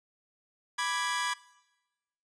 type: chord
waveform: sawtooth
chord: G# diminished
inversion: first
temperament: equal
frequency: 987.8 / 1174.7 / 1661.2 Hz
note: B5 / D6 / G#6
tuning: 0 / 0 / 0 cents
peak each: -29 / -32 / -29 dBFS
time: 0.78-1.34 s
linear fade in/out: 10 ms
effects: noise-tail reverb RT60 1.0 s tail -20 dB re dry + resampled to 22050 Hz